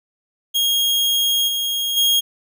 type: tone with level steps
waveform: 40% pulse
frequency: 3264 Hz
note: G#7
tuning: 31 cents flat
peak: -15 / -19 / -13 dBFS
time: 0.54-2.21 s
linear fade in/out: 20 ms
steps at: 1.47 / 1.96 s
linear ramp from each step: 20 ms
effects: none